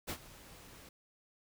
pink noise with ADSR envelope, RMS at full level -37 dBFS, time 0.07-0.89 s, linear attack 26 ms, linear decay 74 ms, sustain -18 dB, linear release 3 ms, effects none

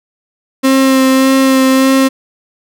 35% pulse tone with vibrato, 265.1 Hz, C4, 23 cents sharp, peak -5 dBFS, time 0.63-2.09 s, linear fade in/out 20 ms, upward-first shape sine, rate 1.7 Hz, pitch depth 14 cents each way, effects none

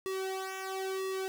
sawtooth tone with flanger, 381.3 Hz, G4, 48 cents flat, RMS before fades -36 dBFS, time 0.06-1.28 s, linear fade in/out 0 ms, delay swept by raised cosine 1.3 to 2.4 ms, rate 1 Hz, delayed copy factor -0.85, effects none

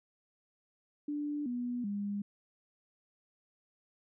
sine tone with pitch steps, 293.7 / 244.1 / 202.9 Hz, D4 / B3 / G#3, 0 / -20 / -40 cents, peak -33 dBFS, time 1.08-2.22 s, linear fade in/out 5 ms, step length 380 ms, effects none

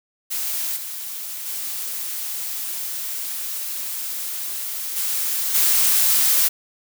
blue noise with level steps, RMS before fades -25 / -31 / -28 / -23 / -17 dBFS, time 0.3-6.49 s, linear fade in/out 20 ms, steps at 0.76 / 1.46 / 4.96 / 5.54 s, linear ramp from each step 10 ms, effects none

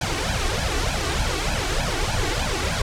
pink noise with flanger, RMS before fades -23 dBFS, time 0.01-2.82 s, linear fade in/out 5 ms, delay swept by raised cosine 1.2 to 2.7 ms, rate 3.3 Hz, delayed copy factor +1, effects low-pass 7000 Hz 12 dB/octave

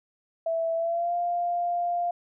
sine tone with pitch glide, 659.3 to 698.5 Hz, E5 to F5, 0 to 0 cents, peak -24 dBFS, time 0.46-2.11 s, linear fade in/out 5 ms, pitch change +100 cents, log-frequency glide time 0.75-1.14 s, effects none

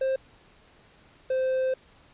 triangle tone pair in turn, 529 / 520.2 Hz, C5 / C5, +19 / -10 cents, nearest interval unison, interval 29 cents, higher first, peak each -21 dBFS, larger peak neither, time 0.01-0.16 / 1.3-1.74 s, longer second, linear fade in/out 5 ms, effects pink hiss -57 dBFS RMS until 2.13 s + resampled to 8000 Hz

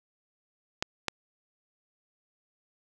clicks, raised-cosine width 0.2 ms, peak -10 dBFS, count 2, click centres 0.825 / 1.083 s, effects none

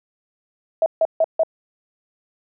sine tone bursts, 647 Hz, E5, 32 cents flat, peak -13 dBFS, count 4, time 0.82-1.434 s, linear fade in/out 2 ms, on 41 ms, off 150 ms, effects none

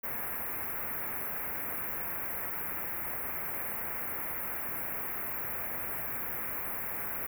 white band-stop noise, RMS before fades -36 dBFS, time 0.03-7.27 s, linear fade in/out 10 ms, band 2300 to 12000 Hz, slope 48 dB/octave, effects none

